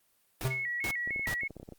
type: noise bursts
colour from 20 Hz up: pink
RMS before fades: -37 dBFS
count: 3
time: 0.41-1.34 s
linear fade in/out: 0 ms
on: 70 ms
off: 360 ms
type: tone with exponential decay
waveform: square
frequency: 130.81 Hz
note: C3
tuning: in tune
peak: -25 dBFS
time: 0.45-0.69 s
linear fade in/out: 0 ms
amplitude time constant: 52 ms
type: tone with vibrato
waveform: sine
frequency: 2053 Hz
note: C7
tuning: 33 cents flat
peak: -31 dBFS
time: 0.5-1.48 s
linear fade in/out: 10 ms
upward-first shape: square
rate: 3.3 Hz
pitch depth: 110 cents each way
type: clicks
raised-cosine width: 2 ms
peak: -31 dBFS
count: 12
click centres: 1.075 / 1.107 / 1.161 / 1.195 / 1.328 / 1.434 / 1.507 / 1.567 / 1.599 / 1.63 / 1.689 / 1.723 s
effects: white hiss -70 dBFS RMS until 1.78 s + Opus 32 kbps